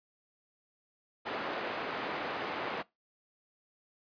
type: band-pass noise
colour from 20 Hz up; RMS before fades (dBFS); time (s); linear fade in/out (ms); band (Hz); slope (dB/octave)
pink; -37; 1.25-2.83; 20; 360 to 2300; 12
effects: noise-tail reverb RT60 0.2 s tail -22 dB re dry + resampled to 11025 Hz